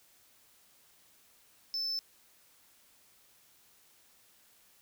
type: tone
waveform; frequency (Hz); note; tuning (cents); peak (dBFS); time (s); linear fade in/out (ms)
sine; 5274; E8; 0; -29; 1.74-1.99; 0
effects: tanh soft clip ceiling -31 dBFS + white hiss -64 dBFS RMS until 4.81 s